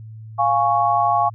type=chord; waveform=sine; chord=Db major; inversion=first; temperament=equal; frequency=698.5 / 830.6 / 1108.7 Hz; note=F5 / Ab5 / Db6; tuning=0 / 0 / 0 cents; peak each=-19 dBFS; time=0.38-1.3 s; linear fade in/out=20 ms; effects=added 110 Hz sine -34 dBFS peak until 1.34 s